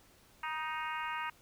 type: harmonic tone with a mistuned harmonic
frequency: 311.4 Hz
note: D#4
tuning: 2 cents sharp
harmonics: 3 / 4 / 5 / 6 / 7 / 8 / 9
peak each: -39 / -41 / -43 / -45 / -46 / -47 / -48 dBFS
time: 0.43-1.3 s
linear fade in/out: 5 ms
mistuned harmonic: 3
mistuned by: +22 cents
effects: pink hiss -63 dBFS RMS until 1.41 s

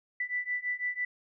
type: beating tone pair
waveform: sine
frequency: 1976 / 1982 Hz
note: B6 / B6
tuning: 0 / +6 cents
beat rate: 6 Hz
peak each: -34 / -33 dBFS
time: 0.2-1.05 s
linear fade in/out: 5 ms
effects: none

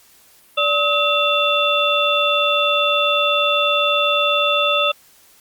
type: tone cluster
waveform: sine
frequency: 581 / 1276 / 2724 / 3506 Hz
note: D5 / D#6 / F7 / A7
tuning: -19 / +43 / -44 / -7 cents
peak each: -20 dBFS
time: 0.57-4.92 s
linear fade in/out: 10 ms
effects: white hiss -51 dBFS RMS until 5.4 s + Opus 48 kbps

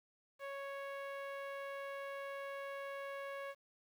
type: tone with low-pass filter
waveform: sawtooth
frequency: 554.4 Hz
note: C#5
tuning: in tune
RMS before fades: -45 dBFS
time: 0.39-3.55 s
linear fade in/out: 50 ms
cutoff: 2200 Hz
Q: 1.3
effects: 11-bit

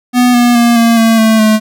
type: tone with pitch steps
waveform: square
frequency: 246.9 / 241.5 / 236.3 / 231.2 / 226.1 / 221.2 / 216.4 Hz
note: B3 / B3 / A#3 / A#3 / A3 / A3 / A3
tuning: 0 / -39 / +24 / -14 / +47 / +9 / -29 cents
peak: -6 dBFS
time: 0.13-1.6 s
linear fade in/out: 50 ms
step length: 210 ms
effects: none

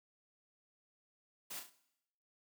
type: noise with echo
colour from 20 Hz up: white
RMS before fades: -45 dBFS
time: 1.5-1.6 s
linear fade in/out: 10 ms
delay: 34 ms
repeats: 3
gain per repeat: -6 dB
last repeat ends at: 1.702 s
effects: noise-tail reverb RT60 0.8 s tail -17 dB re dry + high-pass 150 Hz 12 dB/octave

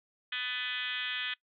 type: tone with frequency modulation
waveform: sine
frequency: 2505 Hz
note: D#7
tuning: 11 cents sharp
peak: -32 dBFS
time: 0.32-1.34 s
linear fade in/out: 5 ms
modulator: 252 Hz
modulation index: 4.1
effects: noise-tail reverb RT60 0.1 s tail -22 dB re dry

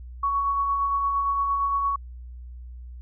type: tone with tremolo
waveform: sine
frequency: 1117 Hz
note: C#6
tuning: 13 cents sharp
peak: -20 dBFS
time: 0.23-1.96 s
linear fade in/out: 5 ms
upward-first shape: sine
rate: 8.7 Hz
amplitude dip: 30%
effects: added 61 Hz sine -37 dBFS peak until 3.01 s

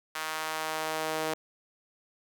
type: tone with high-pass filter sweep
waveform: sawtooth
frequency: 157.5 Hz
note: D#3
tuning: 21 cents sharp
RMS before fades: -33 dBFS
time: 0.15-1.34 s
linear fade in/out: 5 ms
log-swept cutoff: 1200 to 480 Hz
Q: 1.2
effects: none

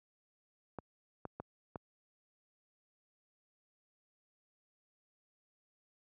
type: clicks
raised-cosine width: 1 ms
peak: -27 dBFS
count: 4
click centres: 0.787 / 1.253 / 1.4 / 1.758 s
effects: high-pass 80 Hz 12 dB/octave

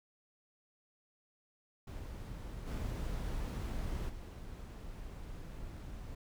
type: noise with level steps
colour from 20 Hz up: brown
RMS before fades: -44 / -38 / -46 dBFS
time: 1.87-6.15 s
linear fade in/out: 5 ms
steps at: 2.66 / 4.08 s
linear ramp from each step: 20 ms
effects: none

